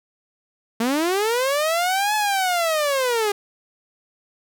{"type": "linear two-way sweep", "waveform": "sawtooth", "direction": "up then down", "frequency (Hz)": [220, 860, 400.8], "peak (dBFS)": -15, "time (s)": [0.8, 3.32], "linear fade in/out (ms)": 5, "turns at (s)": 2.15, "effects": []}